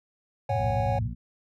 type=chord; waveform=triangle; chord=C# suspended fourth; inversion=none; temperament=equal with one note detuned; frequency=554.4 / 740 / 817.8 Hz; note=C#5 / F#5 / G#5; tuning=0 / 0 / -27 cents; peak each=-28 / -29 / -29 dBFS; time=0.49-0.99 s; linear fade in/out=5 ms
type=tone with vibrato; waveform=sine; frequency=107.3 Hz; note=A2; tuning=43 cents flat; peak=-26 dBFS; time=0.49-1.09 s; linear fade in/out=20 ms; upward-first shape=sine; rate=18 Hz; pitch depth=260 cents each way
type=harmonic tone; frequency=58.27 Hz; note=A#1; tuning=in tune; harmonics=1 / 2 / 3 / 4; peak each=-35 / -38 / -40 / -41 dBFS; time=0.58-1.15 s; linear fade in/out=20 ms
effects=none